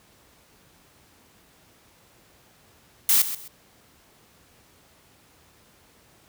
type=noise with echo; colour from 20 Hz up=blue; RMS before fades=-18 dBFS; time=3.09-3.22 s; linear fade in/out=2 ms; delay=130 ms; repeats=2; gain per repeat=-12 dB; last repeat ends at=3.48 s; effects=pink hiss -57 dBFS RMS until 6.28 s + high-pass 60 Hz 12 dB/octave